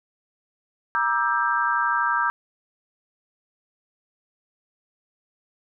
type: chord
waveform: sine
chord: E half-diminished seventh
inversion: second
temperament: just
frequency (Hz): 949.3 / 1186.7 / 1318.5 / 1582.2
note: Bb5 / D6 / E6 / G6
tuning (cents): +31 / +18 / 0 / +16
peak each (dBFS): -25 / -26 / -26 / -24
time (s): 0.95-2.3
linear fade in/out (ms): 0
effects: none